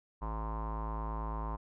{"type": "tone with low-pass filter", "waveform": "square", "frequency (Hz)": 54.5, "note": "A1", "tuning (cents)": -16, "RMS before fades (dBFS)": -37, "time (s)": [0.21, 1.57], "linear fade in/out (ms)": 20, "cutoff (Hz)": 1000, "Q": 9.7, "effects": []}